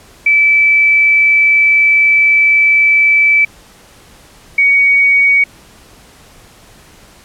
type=tone pair in turn; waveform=sine; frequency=2312 / 2246 Hz; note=D7 / C#7; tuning=-28 / +22 cents; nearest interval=minor second; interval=50 cents; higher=first; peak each=-6 dBFS; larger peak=neither; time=0.26-3.45 / 4.58-5.44 s; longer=first; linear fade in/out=5 ms; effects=pink hiss -42 dBFS RMS until 7.24 s + low-pass 12000 Hz 12 dB/octave